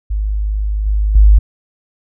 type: tone with level steps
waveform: sine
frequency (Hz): 51.7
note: G#1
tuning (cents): -7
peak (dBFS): -14 / -11 / -3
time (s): 0.1-1.39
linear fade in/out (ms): 10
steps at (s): 0.86 / 1.15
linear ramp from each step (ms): 5
effects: none